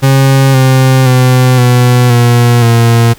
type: tone with pitch steps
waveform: 40% pulse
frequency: 135.1 / 131.18 / 127.37 / 123.67 / 120.08 / 116.6 Hz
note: C#3 / C3 / C3 / B2 / B2 / A#2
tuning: -44 / +5 / -46 / +3 / -48 / +1 cents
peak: -3 dBFS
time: 0.02-3.14 s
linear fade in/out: 20 ms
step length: 520 ms
effects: pink hiss -37 dBFS RMS until 3.18 s